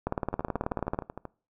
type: two click trains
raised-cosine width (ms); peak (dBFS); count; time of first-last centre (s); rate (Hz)
1; -14 / -23; 18 / 13; 0.07-0.989 / 0.33-1.253; 18.5 / 13
effects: noise-tail reverb RT60 0.4 s tail -23 dB re dry